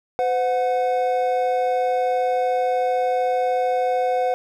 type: tone pair together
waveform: triangle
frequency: 509 / 731.8 Hz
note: C5 / F#5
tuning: -48 / -19 cents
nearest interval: tritone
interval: 629 cents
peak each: -19 dBFS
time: 0.19-4.34 s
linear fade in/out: 0 ms
effects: none